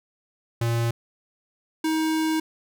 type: tone pair in turn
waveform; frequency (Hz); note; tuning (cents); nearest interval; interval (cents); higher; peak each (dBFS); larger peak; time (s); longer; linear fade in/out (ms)
square; 116.7 / 316.6; A#2 / D#4; +2 / +30; octave + perfect fourth; 1728; second; -22; neither; 0.61-0.91 / 1.84-2.4; second; 5
effects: none